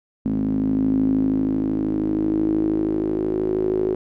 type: tone with band-pass filter sweep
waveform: sawtooth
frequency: 52.9 Hz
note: G#1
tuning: 33 cents sharp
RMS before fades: -21 dBFS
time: 0.25-3.95 s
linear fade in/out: 5 ms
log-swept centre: 240 to 380 Hz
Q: 9.9
effects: none

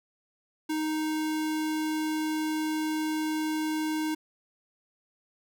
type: tone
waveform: square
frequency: 311.1 Hz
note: D#4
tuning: in tune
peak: -28 dBFS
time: 0.69-4.15 s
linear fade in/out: 10 ms
effects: none

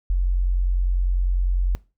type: tone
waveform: sine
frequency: 45.01 Hz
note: F#1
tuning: 47 cents flat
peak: -17 dBFS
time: 0.1-1.75 s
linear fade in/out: 0 ms
effects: noise-tail reverb RT60 0.3 s tail -22 dB re dry

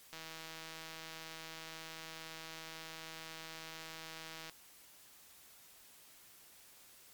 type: click train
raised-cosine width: 0.2 ms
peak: -30 dBFS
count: 704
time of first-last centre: 0.13-4.496 s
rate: 161 Hz
effects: white hiss -60 dBFS RMS until 7.13 s + MP3 96 kbps

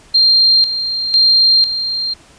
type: tone with tremolo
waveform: sine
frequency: 4186 Hz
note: C8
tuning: in tune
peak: -7 dBFS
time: 0.14-2.14 s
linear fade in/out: 10 ms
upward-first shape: square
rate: 1 Hz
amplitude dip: 65%
effects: pink hiss -45 dBFS RMS until 2.38 s + resampled to 22050 Hz

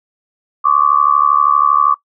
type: tone with amplitude modulation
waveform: sine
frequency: 1145 Hz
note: D6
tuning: 44 cents flat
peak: -4 dBFS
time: 0.64-1.95 s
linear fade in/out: 20 ms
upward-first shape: sine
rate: 72.6 Hz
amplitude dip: 95%
effects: noise-tail reverb RT60 0.1 s tail -19 dB re dry

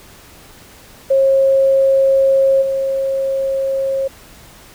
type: tone with level steps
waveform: sine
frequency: 540 Hz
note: C#5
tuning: 45 cents flat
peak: -9 / -15 dBFS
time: 1.1-4.08 s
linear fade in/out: 10 ms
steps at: 2.61 s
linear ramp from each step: 20 ms
effects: pink hiss -42 dBFS RMS until 4.74 s

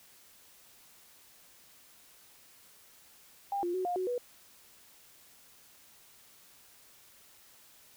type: tone with pitch steps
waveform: sine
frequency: 800 / 349.5 / 370.9 / 710 / 370.7 / 489.2 Hz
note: G5 / F4 / F#4 / F5 / F#4 / B4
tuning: +35 / +1 / +4 / +28 / +3 / -16 cents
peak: -30 dBFS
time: 3.52-4.18 s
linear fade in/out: 2 ms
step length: 110 ms
effects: white hiss -59 dBFS RMS until 7.96 s

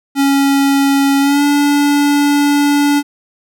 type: tone with pitch glide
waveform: square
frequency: 277.2 to 288 Hz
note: C#4 to D4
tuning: 0 to -34 cents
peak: -10 dBFS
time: 0.15-3.03 s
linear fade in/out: 50 ms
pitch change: +66 cents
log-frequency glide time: 1.2-1.43 s
effects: none

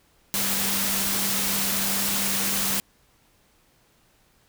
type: tone in noise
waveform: sine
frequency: 196.8 Hz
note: G3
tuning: 7 cents sharp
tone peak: -33 dBFS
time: 0.34-2.8 s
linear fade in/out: 0 ms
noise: white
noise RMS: -25 dBFS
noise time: 0.34-2.8 s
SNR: -11 dB
effects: pink hiss -62 dBFS RMS until 4.48 s

